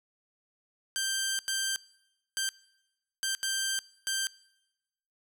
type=tone bursts at uneven times; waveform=10% pulse; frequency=1572 Hz; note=G6; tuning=4 cents sharp; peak=-20 dBFS; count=6; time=0.96-1.39 / 1.48-1.76 / 2.37-2.49 / 3.23-3.35 / 3.43-3.79 / 4.07-4.27 s; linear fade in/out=0 ms; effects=noise-tail reverb RT60 1.0 s tail -24 dB re dry